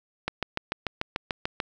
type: click train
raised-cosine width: 0.3 ms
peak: -11 dBFS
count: 10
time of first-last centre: 0.28-1.602 s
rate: 6.81 Hz
effects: none